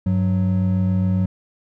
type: tone pair together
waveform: triangle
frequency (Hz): 97.6 / 185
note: G2 / F#3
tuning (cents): -7 / 0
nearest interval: major seventh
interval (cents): 1107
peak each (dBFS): -17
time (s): 0.06-1.26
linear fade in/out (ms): 5
effects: none